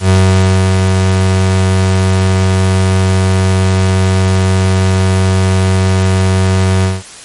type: tone with ADSR envelope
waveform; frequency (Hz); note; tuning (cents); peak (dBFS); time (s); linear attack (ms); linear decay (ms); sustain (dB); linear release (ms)
35% pulse; 94.2; F#2; +32; -3; 0-7.03; 92; 610; -3; 190
effects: white hiss -32 dBFS RMS until 7.24 s + MP3 48 kbps